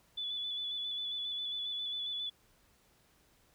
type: tone with vibrato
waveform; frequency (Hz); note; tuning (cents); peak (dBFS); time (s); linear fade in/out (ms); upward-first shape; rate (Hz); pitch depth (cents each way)
sine; 3454; A7; -33; -35; 0.17-2.3; 10; square; 7.4; 19
effects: pink hiss -68 dBFS RMS until 3.54 s